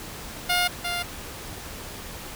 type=tone pair in turn; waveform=10% pulse; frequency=712 / 701 Hz; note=F5 / F5; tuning=+33 / +6 cents; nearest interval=unison; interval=27 cents; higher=first; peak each=-12 / -18 dBFS; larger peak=first; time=0.49-0.68 / 0.84-1.03 s; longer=neither; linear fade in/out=10 ms; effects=pink hiss -38 dBFS RMS until 2.35 s